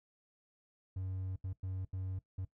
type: tone bursts at uneven times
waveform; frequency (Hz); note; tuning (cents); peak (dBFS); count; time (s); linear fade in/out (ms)
triangle; 94; F#2; +28; -35; 5; 0.96-1.36 / 1.44-1.53 / 1.63-1.85 / 1.93-2.19 / 2.38-2.45; 5
effects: noise-tail reverb RT60 0.1 s tail -17 dB re dry